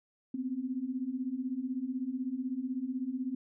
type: beating tone pair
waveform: sine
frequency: 246.5 / 262.5 Hz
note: B3 / C4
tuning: -3 / +6 cents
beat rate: 16 Hz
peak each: -37 / -34 dBFS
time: 0.34-3.35 s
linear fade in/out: 5 ms
effects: none